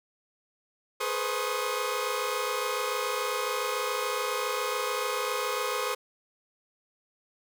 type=tone cluster; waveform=sawtooth; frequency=422.8 / 488.9 / 516 / 1084 / 1245 Hz; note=G#4 / B4 / C5 / C#6 / D#6; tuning=+31 / -18 / -24 / -39 / +1 cents; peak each=-31 dBFS; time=1-5.95 s; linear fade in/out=10 ms; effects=none